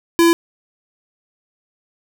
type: tone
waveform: square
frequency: 336.9 Hz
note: E4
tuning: 38 cents sharp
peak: -10 dBFS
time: 0.19-0.33 s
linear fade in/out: 0 ms
effects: none